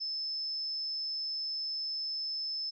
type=tone; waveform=sine; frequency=5250 Hz; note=E8; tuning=8 cents flat; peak=-33 dBFS; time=0-2.71 s; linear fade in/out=20 ms; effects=none